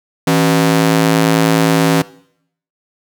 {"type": "ring-modulated tone", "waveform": "sawtooth", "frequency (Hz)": 218.7, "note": "A3", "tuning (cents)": -10, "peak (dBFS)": -3, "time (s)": [0.27, 2.02], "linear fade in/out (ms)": 5, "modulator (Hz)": 54.8, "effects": ["noise-tail reverb RT60 0.7 s tail -21 dB re dry"]}